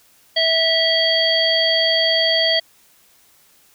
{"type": "harmonic tone", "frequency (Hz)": 653, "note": "E5", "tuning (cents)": -17, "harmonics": [1, 3, 5, 7], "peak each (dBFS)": [-20, -22, -18, -20], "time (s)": [0.36, 2.6], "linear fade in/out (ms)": 10, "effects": ["white hiss -54 dBFS RMS until 3.74 s"]}